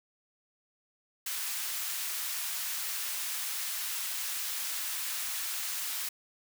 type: high-pass noise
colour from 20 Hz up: white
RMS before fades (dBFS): -35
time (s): 1.26-6.09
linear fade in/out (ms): 5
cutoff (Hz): 1200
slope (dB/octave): 12
effects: none